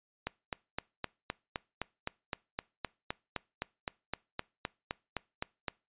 click train, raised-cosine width 0.3 ms, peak -17 dBFS, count 22, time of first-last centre 0.27-5.682 s, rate 3.88 Hz, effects noise-tail reverb RT60 0.3 s tail -24 dB re dry + resampled to 8000 Hz

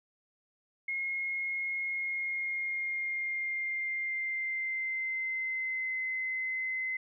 sine tone with pitch glide, 2155 to 2051 Hz, C#7 to C7, -49 to -35 cents, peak -31 dBFS, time 0.88-6.97 s, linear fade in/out 5 ms, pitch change -86 cents, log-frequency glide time 1.84-6 s, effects none

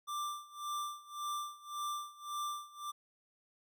square tone with tremolo, 1181 Hz, D6, 9 cents sharp, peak -36 dBFS, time 0.07-2.92 s, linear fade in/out 20 ms, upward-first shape sine, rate 1.8 Hz, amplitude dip 90%, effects none

